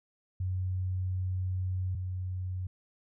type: tone pair in turn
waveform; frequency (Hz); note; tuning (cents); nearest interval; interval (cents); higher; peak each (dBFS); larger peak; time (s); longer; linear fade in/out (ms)
sine; 92.5 / 92.08; F#2 / F#2; 0 / -8; unison; 8; first; -29 / -32; first; 0.4-1.95 / 1.95-2.67; first; 5
effects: none